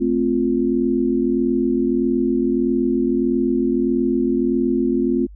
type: chord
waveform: sine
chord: F major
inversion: first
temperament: equal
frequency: 220 / 261.6 / 349.2 Hz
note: A3 / C4 / F4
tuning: 0 / 0 / 0 cents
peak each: -22 / -19 / -20 dBFS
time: 0-5.27 s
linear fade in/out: 20 ms
effects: added 50 Hz sine -37 dBFS peak until 5.35 s